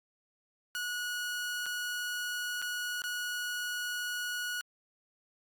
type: tone with dropouts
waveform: sawtooth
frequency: 1459 Hz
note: F#6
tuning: 25 cents flat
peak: -30 dBFS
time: 0.75-4.61 s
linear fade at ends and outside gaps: 0 ms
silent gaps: 1.659-1.664 / 2.617-2.624 / 3.019-3.039 s
effects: Opus 48 kbps